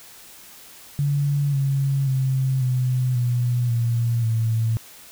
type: tone with pitch steps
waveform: sine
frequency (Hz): 142.9 / 137.4 / 132.1 / 127.02 / 122.12 / 117.42 / 112.9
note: D3 / C#3 / C3 / B2 / B2 / A#2 / A2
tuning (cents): -47 / -15 / +17 / +49 / -19 / +13 / +45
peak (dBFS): -18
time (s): 0.99-4.77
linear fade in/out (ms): 0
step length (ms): 540
effects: white hiss -45 dBFS RMS until 5.11 s